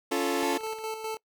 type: chord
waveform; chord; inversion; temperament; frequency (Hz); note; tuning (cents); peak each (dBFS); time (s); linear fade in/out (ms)
sawtooth; Db augmented; none; equal with one note detuned; 279.4 / 349.2 / 440; Db4 / F4 / A4; +14 / 0 / 0; -26; 0.11-0.58; 10
type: click train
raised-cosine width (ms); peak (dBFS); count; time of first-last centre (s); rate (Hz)
0.3; -32; 8; 0.37-0.787; 16.8
type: tone with tremolo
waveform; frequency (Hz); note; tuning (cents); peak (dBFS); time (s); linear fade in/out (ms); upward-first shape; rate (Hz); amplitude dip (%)
25% pulse; 440; A4; 0; -27; 0.43-1.17; 0; square; 4.9; 50
effects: noise-tail reverb RT60 0.1 s tail -23 dB re dry